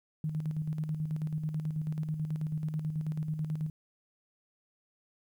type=tone with tremolo; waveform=sine; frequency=155.1 Hz; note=D#3; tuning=5 cents flat; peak=-29 dBFS; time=0.24-3.7 s; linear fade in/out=2 ms; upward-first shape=square; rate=9.2 Hz; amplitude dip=50%; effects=11-bit